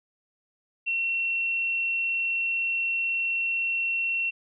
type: tone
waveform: sine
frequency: 2719 Hz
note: F7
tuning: 47 cents flat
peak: -24 dBFS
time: 0.86-4.31 s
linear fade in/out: 20 ms
effects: none